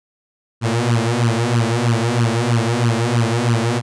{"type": "tone with flanger", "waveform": "sawtooth", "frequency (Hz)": 117.3, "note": "A#2", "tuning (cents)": 11, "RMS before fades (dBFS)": -17, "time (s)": [0.61, 3.82], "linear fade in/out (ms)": 50, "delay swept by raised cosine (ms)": [0.66, 6.36], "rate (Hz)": 3.1, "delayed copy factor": 1, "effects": ["resampled to 22050 Hz"]}